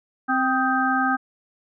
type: harmonic tone with a mistuned harmonic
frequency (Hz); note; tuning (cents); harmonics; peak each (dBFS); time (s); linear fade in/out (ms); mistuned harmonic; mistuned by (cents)
261.6; C4; 0; 1 / 3 / 5 / 6; -24 / -24 / -24 / -24; 0.28-1.17; 20; 5; -73
effects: none